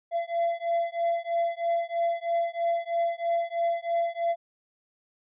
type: beating tone pair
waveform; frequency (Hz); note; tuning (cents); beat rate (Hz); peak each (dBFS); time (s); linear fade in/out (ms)
triangle; 678 / 681.1; E5 / F5; +49 / -44; 3.1; -26; 0.11-4.36; 50
effects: resampled to 8000 Hz